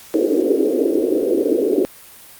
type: band-pass noise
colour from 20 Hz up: white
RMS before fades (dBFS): -17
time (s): 0.14-1.85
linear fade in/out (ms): 0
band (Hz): 280 to 480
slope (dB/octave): 48
effects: white hiss -42 dBFS RMS until 2.39 s + Opus 48 kbps